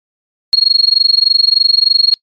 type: tone with amplitude modulation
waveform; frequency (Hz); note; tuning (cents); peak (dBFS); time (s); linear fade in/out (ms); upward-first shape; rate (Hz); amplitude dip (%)
sine; 4291; C8; +43; -3; 0.53-2.14; 0; sine; 23.3; 100
effects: noise-tail reverb RT60 0.1 s tail -26 dB re dry + MP3 64 kbps